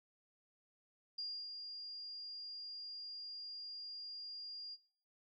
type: tone with ADSR envelope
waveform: sine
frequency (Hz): 4815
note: D8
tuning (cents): +42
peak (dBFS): -39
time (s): 1.18-4.77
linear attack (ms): 8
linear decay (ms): 290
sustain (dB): -6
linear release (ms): 37
effects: noise-tail reverb RT60 0.5 s tail -23 dB re dry